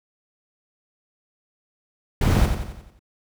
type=noise with echo; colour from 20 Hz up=brown; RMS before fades=-18 dBFS; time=2.21-2.46 s; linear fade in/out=5 ms; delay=89 ms; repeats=6; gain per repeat=-6 dB; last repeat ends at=2.994 s; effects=none